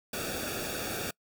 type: noise with comb filter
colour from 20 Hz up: pink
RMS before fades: -35 dBFS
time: 0.13-1.11 s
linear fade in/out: 5 ms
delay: 0.98 ms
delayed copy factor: -0.8
effects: noise-tail reverb RT60 0.1 s tail -25 dB re dry